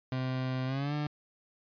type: tone with pitch glide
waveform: 30% pulse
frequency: 129.4 to 148.64 Hz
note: C3 to D3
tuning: -19 to +21 cents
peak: -28 dBFS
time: 0.12-1.07 s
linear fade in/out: 2 ms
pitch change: +240 cents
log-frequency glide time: 0.66-0.94 s
effects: resampled to 11025 Hz